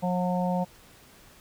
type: harmonic tone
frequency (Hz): 180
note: F#3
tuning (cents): -47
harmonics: 1 / 3 / 4 / 5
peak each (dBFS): -26 / -31 / -32 / -33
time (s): 0.02-0.65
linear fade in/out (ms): 20
effects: pink hiss -54 dBFS RMS until 1.4 s